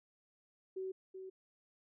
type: tone with echo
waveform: sine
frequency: 378.1 Hz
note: F#4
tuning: 38 cents sharp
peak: -38 dBFS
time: 0.76-0.92 s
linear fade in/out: 10 ms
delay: 380 ms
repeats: 1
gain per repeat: -7 dB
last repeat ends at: 1.3 s
effects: none